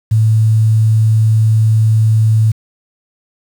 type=tone with quantisation; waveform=sine; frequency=110 Hz; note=A2; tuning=in tune; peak=-7 dBFS; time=0.11-2.52 s; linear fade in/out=10 ms; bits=6; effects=none